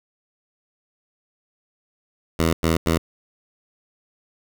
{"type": "tone bursts at uneven times", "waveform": "10% pulse", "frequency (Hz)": 81.9, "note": "E2", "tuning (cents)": -11, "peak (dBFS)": -9, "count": 3, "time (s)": [[2.39, 2.53], [2.63, 2.77], [2.86, 2.98]], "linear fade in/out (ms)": 5, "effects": []}